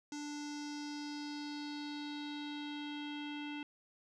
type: tone with low-pass filter sweep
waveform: square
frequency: 293.7 Hz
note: D4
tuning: in tune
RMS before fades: -43 dBFS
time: 0.12-3.63 s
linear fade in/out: 2 ms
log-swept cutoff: 6300 to 2900 Hz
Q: 4.2
effects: none